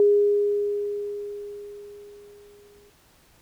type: tone with exponential decay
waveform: sine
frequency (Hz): 410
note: G#4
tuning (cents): -22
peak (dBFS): -13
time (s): 0-2.9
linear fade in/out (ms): 1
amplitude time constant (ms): 630
effects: pink hiss -58 dBFS RMS until 3.41 s